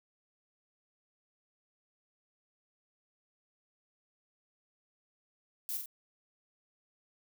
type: noise with echo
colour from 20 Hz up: violet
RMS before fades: -37 dBFS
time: 5.69-5.77 s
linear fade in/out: 0 ms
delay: 44 ms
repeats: 2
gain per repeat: -4 dB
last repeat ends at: 5.858 s
effects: none